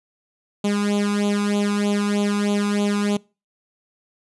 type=tone with flanger; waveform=sawtooth; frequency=204.7 Hz; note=G#3; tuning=25 cents flat; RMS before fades=-21 dBFS; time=0.64-3.17 s; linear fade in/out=5 ms; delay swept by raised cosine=0.28 to 0.82 ms; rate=3.2 Hz; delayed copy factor=+0.85; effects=noise-tail reverb RT60 0.3 s tail -24 dB re dry + resampled to 24000 Hz